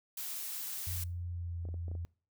blue noise, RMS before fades -40 dBFS, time 0.17-1.04 s, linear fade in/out 5 ms
sine tone with pitch glide, 87.31 to 85.12 Hz, F2 to F2, 0 to -44 cents, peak -36 dBFS, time 0.87-2.05 s, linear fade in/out 0 ms, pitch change -44 cents, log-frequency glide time 1.29-1.61 s
clicks, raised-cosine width 2 ms, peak -36 dBFS, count 6, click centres 1.653 / 1.688 / 1.742 / 1.882 / 1.915 / 1.952 s
effects noise-tail reverb RT60 0.4 s tail -24 dB re dry

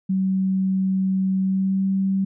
sine tone with pitch glide, 190 to 192.99 Hz, F#3 to G3, +46 to -27 cents, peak -18 dBFS, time 0.09-2.25 s, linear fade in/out 10 ms, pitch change +27 cents, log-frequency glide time 1.41-1.87 s, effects none

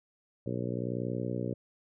harmonic tone, 60.9 Hz, B1, 24 cents flat, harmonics 2 / 3 / 4 / 5 / 6 / 7 / 8 / 9, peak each -36 / -38 / -39 / -40 / -41 / -41 / -42 / -43 dBFS, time 0.46-1.54 s, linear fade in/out 5 ms, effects none

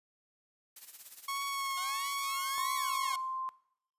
blue noise with tremolo, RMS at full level -46 dBFS, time 0.76-2.99 s, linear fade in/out 5 ms, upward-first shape sine, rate 17 Hz, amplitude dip 70%
sawtooth tone with vibrato, 1100 Hz, C#6, 14 cents flat, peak -30 dBFS, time 1.28-3.16 s, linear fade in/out 5 ms, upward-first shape triangle, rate 1.5 Hz, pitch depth 27 cents each way
5% pulse exponential two-way sweep, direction up then down, 712 to 2100 to 712 Hz, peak -31 dBFS, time 1.77-3.16 s, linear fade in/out 5 ms, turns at 2.74 s
sine tone, 1046.5 Hz, C6, in tune, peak -34 dBFS, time 2.58-3.49 s, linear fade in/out 0 ms
effects noise-tail reverb RT60 0.7 s tail -20 dB re dry + resampled to 32000 Hz

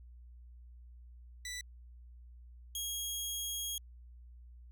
15% pulse tone pair in turn, 1975.5 / 3280 Hz, B6 / G#7, 0 / -22 cents, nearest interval major sixth, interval 878 cents, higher second, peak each -34 / -29 dBFS, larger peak second, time 1.45-1.61 / 2.75-3.78 s, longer second, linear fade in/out 2 ms, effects added 60 Hz sine -51 dBFS peak until 4.71 s

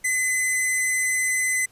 sawtooth tone pair together, 2027 / 4054 Hz, B6 / B7, +45 / +45 cents, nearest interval octave, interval 1200 cents, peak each -17 / -23 dBFS, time 0.04-1.66 s, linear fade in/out 10 ms, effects pink hiss -57 dBFS RMS until 1.71 s + resampled to 32000 Hz

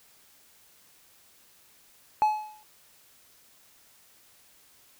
triangle tone with exponential decay, 854 Hz, G#5, 48 cents sharp, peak -14 dBFS, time 2.22-2.63 s, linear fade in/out 0 ms, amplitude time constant 88 ms, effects tanh soft clip ceiling -12 dBFS + white hiss -59 dBFS RMS until 4.99 s

